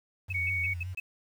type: tone with vibrato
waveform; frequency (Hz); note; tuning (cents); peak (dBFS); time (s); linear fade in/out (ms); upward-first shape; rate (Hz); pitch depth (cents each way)
sine; 89; F2; +33; -34; 0.28-0.95; 20; sine; 5.3; 79
type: tone bursts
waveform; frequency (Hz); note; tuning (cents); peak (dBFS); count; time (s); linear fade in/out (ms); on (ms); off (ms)
sine; 2583; E7; -36; -32; 5; 0.3-1; 5; 28; 140
type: tone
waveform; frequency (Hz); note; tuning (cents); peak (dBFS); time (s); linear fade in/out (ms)
sine; 2232; C#7; +11; -28; 0.34-0.74; 10
effects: 9-bit